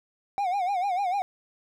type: tone with vibrato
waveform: triangle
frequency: 760 Hz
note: F#5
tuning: 46 cents sharp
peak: -22 dBFS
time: 0.38-1.22 s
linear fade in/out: 0 ms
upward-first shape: sine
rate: 6.7 Hz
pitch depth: 130 cents each way
effects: none